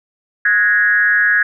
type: tone with frequency modulation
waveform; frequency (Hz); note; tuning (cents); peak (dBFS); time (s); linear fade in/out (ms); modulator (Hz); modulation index
sine; 1661.2; G#6; 0; -10; 0.45-1.43; 5; 200; 0.83
effects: none